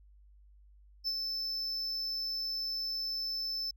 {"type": "tone with ADSR envelope", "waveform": "triangle", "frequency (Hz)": 5274, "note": "E8", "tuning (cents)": 0, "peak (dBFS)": -28, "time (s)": [1.04, 3.71], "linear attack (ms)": 35, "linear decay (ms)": 49, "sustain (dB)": -4, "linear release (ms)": 5, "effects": ["added 50 Hz sine -56 dBFS peak until 3.76 s"]}